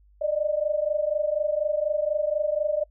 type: tone pair together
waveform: sine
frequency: 590 / 614.1 Hz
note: D5 / D#5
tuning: +8 / -23 cents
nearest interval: minor second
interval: 69 cents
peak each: -25 dBFS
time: 0.21-2.84 s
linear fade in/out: 10 ms
effects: noise-tail reverb RT60 0.1 s tail -24 dB re dry + added 50 Hz sine -54 dBFS peak until 2.9 s